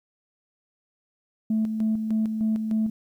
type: tone with tremolo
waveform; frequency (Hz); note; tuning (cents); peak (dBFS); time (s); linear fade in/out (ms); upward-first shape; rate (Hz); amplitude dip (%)
sine; 218.9; A3; -9; -19; 1.5-2.9; 5; square; 3.3; 50
effects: tanh soft clip ceiling -17 dBFS + 10-bit